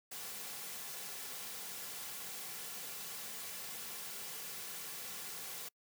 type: noise with comb filter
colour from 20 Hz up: white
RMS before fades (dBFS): -45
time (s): 0.11-5.69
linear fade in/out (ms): 10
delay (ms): 3.2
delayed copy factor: -0.5
effects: noise-tail reverb RT60 0.1 s tail -26 dB re dry + high-pass 150 Hz 12 dB/octave